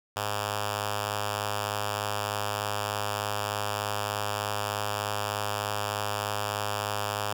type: tone with notch filter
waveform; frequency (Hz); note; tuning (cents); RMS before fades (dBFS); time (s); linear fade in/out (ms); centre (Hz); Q
5% pulse; 103.3; G#2; -9; -31; 0.16-7.33; 5; 260; 0.54
effects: none